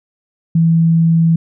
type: tone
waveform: sine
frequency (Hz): 164.81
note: E3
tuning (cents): 0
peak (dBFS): -8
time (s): 0.55-1.36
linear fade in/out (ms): 5
effects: none